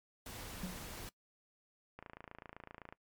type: noise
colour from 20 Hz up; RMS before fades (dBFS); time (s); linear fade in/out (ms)
pink; -47; 0.26-1.09; 2
type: tone with exponential decay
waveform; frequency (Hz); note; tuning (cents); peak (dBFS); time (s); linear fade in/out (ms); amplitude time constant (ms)
triangle; 183.4; F#3; -15; -33; 0.63-0.86; 5; 48
type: click train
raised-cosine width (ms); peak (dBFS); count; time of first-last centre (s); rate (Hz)
0.5; -33; 27; 1.99-2.925; 27.8
effects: noise-tail reverb RT60 0.1 s tail -21 dB re dry + MP3 96 kbps